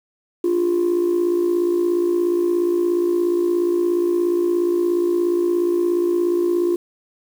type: tone with amplitude modulation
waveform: sine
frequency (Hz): 349.2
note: F4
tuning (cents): 0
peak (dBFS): -11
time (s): 0.44-6.76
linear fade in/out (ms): 5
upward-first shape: sine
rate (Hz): 57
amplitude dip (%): 70
effects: tanh soft clip ceiling -12 dBFS + 7-bit

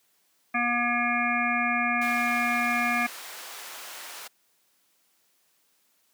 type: harmonic tone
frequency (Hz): 240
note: B3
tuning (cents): -49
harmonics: 1 / 3 / 5 / 7 / 9 / 10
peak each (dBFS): -30 / -30 / -30 / -30 / -30 / -30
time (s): 0.54-3.07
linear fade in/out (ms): 10
type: high-pass noise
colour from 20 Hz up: pink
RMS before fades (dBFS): -41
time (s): 2.01-4.28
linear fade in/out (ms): 10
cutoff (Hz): 850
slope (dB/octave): 12
effects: white hiss -68 dBFS RMS until 6.13 s + high-pass 150 Hz 12 dB/octave

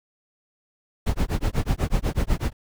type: noise with tremolo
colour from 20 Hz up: brown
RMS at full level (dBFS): -19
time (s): 1.06-2.53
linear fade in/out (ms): 10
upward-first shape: sine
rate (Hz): 8.1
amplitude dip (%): 100
effects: none

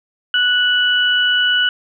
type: tone pair together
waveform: sine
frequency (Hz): 1476.4 / 2955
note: F#6 / F#7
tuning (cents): -4 / -3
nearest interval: octave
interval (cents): 1201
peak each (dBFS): -15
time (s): 0.34-1.69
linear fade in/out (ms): 2
effects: none

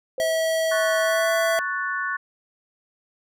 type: tone with exponential decay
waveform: sine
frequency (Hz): 523.3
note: C5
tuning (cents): 0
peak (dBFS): -25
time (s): 0.18-0.63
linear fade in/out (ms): 2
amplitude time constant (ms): 96
type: tone with pitch glide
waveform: square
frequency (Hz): 647 to 661.7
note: E5 to E5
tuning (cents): -32 to +6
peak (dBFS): -21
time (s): 0.2-1.59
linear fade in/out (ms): 0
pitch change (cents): +38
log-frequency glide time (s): 0.98-1.31
type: chord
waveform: sine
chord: F# minor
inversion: second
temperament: equal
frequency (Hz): 1108.7 / 1480 / 1760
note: C#6 / F#6 / A6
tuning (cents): 0 / 0 / 0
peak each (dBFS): -29 / -27 / -29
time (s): 0.71-2.17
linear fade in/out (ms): 10
effects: none

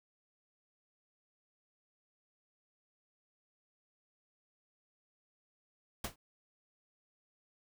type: noise with exponential decay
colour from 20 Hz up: pink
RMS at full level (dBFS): -33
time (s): 6.04-6.16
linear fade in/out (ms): 5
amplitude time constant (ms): 26
effects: none

